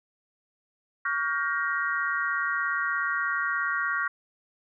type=chord; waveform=sine; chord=G half-diminished seventh; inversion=second; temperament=just; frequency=1128.9 / 1411.2 / 1568 / 1881.6 Hz; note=Db6 / F6 / G6 / Bb6; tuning=+31 / +18 / 0 / +16 cents; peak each=-31 / -29 / -32 / -31 dBFS; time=1.05-4.08 s; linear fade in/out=5 ms; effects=none